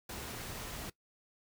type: noise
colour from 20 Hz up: pink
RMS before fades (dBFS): -43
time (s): 0.09-0.9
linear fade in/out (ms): 5
effects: noise-tail reverb RT60 0.1 s tail -20 dB re dry